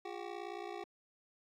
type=ring-modulated tone; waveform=25% pulse; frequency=379.5 Hz; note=F#4; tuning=44 cents sharp; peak=-35 dBFS; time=0.05-0.84 s; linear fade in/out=0 ms; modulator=29.2 Hz; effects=low-pass 4000 Hz 12 dB/octave + 12-bit